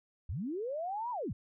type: linear two-way sweep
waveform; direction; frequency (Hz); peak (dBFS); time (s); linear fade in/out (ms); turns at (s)
sine; up then down; 58.27 to 1000 to 58.27; -34; 0.29-1.33; 5; 1.11
effects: none